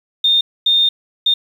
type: tone bursts at uneven times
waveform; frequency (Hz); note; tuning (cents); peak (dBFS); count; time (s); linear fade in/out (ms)
sine; 3644; A#7; -40; -10; 3; 0.24-0.41 / 0.66-0.89 / 1.26-1.34; 5
effects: 7-bit